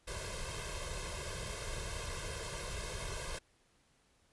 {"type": "noise with comb filter", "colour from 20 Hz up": "pink", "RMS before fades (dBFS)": -41, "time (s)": [0.07, 3.39], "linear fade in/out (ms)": 10, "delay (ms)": 1.9, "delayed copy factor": 1, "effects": ["pink hiss -71 dBFS RMS until 4.32 s", "resampled to 24000 Hz"]}